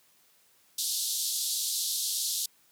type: band-pass noise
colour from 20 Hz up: pink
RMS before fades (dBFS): -31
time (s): 0.78-2.46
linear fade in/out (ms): 5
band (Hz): 3600 to 14000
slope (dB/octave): 48
effects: white hiss -64 dBFS RMS until 2.71 s + high-pass 100 Hz 12 dB/octave